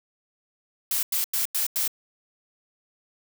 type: noise bursts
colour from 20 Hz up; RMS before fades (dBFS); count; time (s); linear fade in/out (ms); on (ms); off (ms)
blue; -25; 5; 0.91-1.878; 2; 120; 92
effects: none